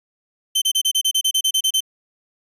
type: tone bursts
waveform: sawtooth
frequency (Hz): 3088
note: G7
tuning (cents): -27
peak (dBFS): -12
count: 13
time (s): 0.55-1.806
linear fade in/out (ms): 10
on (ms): 68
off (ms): 31
effects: resampled to 32000 Hz